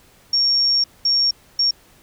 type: tone bursts at uneven times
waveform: sine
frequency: 5530 Hz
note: F8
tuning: 18 cents flat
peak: -14 dBFS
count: 3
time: 0.33-0.84 / 1.05-1.31 / 1.59-1.71 s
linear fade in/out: 5 ms
effects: pink hiss -52 dBFS RMS until 2.02 s